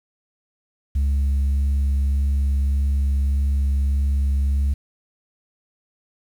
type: tone with vibrato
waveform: sine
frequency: 69.3 Hz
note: C#2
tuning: in tune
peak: -14 dBFS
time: 0.95-4.74 s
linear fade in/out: 10 ms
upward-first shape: sine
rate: 1.7 Hz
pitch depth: 9 cents each way
effects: tanh soft clip ceiling -16 dBFS + 8-bit